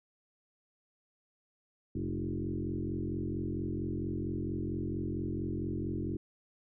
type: tone with frequency modulation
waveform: sine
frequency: 210.4 Hz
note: G#3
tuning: 23 cents sharp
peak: -32 dBFS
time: 1.95-6.17 s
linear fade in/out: 5 ms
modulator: 44.4 Hz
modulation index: 3.5
effects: none